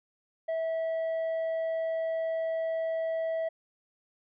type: tone with tanh clipping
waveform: sine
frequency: 651 Hz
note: E5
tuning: 22 cents flat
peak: -29 dBFS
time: 0.48-3.49 s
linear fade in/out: 10 ms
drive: 4 dB
effects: none